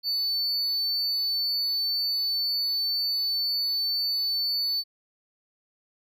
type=tone; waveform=triangle; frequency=4499 Hz; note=C#8; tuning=25 cents sharp; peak=-23 dBFS; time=0.03-4.84 s; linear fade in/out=50 ms; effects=none